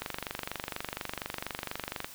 click train, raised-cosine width 0.3 ms, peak -17 dBFS, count 50, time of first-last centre 0.02-2.045 s, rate 24.2 Hz, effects white hiss -48 dBFS RMS until 2.14 s

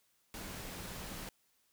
sine tone in noise, 188.2 Hz, F#3, 30 cents sharp, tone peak -53 dBFS, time 0.34-1.29 s, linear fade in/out 0 ms, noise pink, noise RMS -45 dBFS, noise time 0.34-1.29 s, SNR -11 dB, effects white hiss -74 dBFS RMS until 1.72 s

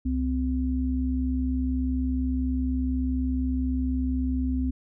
sine tone pair together, 67.08 / 257.1 Hz, C2 / C4, +44 / -30 cents, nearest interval octave + major seventh, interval 2326 cents, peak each -26 dBFS, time 0.05-4.71 s, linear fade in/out 10 ms, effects none

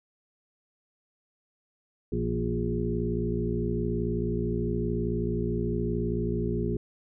harmonic tone with a mistuned harmonic, 59 Hz, A#1, 22 cents sharp, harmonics 1 / 2 / 3 / 4 / 6 / 7, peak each -33 / -33 / -33 / -33 / -33 / -33 dBFS, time 2.12-6.77 s, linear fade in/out 5 ms, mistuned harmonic 3, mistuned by -57 cents, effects none

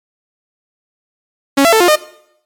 sawtooth tone with pitch steps, 276.8 / 672 / 442.3 / 353.5 / 610 Hz, C#4 / E5 / A4 / F4 / D#5, -2 / +33 / +9 / +21 / -34 cents, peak -3 dBFS, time 1.57-1.96 s, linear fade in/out 10 ms, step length 78 ms, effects noise-tail reverb RT60 0.7 s tail -18 dB re dry + MP3 96 kbps

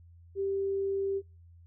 sine tone, 392 Hz, G4, in tune, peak -28 dBFS, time 0.35-1.22 s, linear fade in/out 50 ms, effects noise-tail reverb RT60 0.3 s tail -25 dB re dry + added 85 Hz sine -52 dBFS peak until 1.66 s

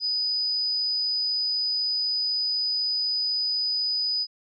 sine tone, 4978 Hz, D#8, in tune, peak -23 dBFS, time 0-4.27 s, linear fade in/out 50 ms, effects none

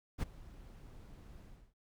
brown noise with ADSR envelope, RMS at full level -30 dBFS, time 0.18-1.74 s, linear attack 45 ms, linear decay 15 ms, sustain -23 dB, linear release 290 ms, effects none

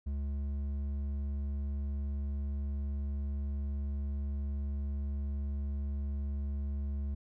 sine tone with hard clipping, 70.6 Hz, C#2, 32 cents sharp, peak -34 dBFS, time 0.06-7.15 s, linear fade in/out 10 ms, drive 6 dB, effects none

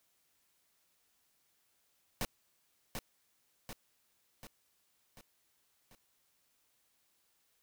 pink noise with echo, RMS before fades -35 dBFS, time 2.21-2.25 s, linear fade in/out 0 ms, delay 740 ms, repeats 5, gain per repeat -5 dB, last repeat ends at 5.95 s, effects white hiss -75 dBFS RMS until 7.62 s

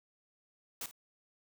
white noise with echo, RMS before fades -40 dBFS, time 0.81-0.86 s, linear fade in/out 2 ms, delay 52 ms, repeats 1, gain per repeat -14 dB, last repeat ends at 0.912 s, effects none

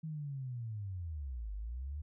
sine linear two-way sweep, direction down then up, 161.2 to 48.67 to 76.8 Hz, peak -38 dBFS, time 0.03-2.02 s, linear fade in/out 10 ms, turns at 1.53 s, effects none

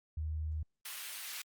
sine tone, 77.78 Hz, D#2, in tune, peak -34 dBFS, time 0.17-0.63 s, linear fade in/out 5 ms
pink high-pass noise, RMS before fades -43 dBFS, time 0.85-1.42 s, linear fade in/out 5 ms, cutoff 2000 Hz, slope 12 dB/octave
effects Opus 48 kbps

